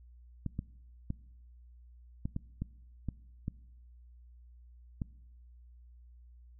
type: clicks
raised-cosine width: 5 ms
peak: -22 dBFS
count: 9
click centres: 0.463 / 0.591 / 1.104 / 2.255 / 2.364 / 2.62 / 3.087 / 3.481 / 5.018 s
effects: noise-tail reverb RT60 1.0 s tail -23 dB re dry + added 60 Hz sine -53 dBFS peak until 6.59 s